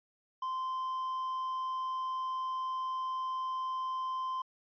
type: tone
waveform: triangle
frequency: 1038 Hz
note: C6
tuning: 14 cents flat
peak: -31 dBFS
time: 0.42-4.42 s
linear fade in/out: 5 ms
effects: resampled to 11025 Hz